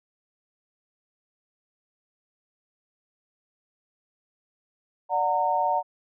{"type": "chord", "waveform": "sine", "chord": "D augmented", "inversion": "none", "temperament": "just", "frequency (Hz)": [587.3, 734.2, 917.7], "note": ["D5", "F#5", "A#5"], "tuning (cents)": [0, -14, -27], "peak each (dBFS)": [-29, -25, -24], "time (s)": [5.09, 5.83], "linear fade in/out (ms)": 50, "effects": []}